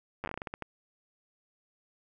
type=slowing click train; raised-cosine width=0.5 ms; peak=-21 dBFS; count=12; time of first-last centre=0.24-0.623 s; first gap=9 ms; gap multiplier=1.25; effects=none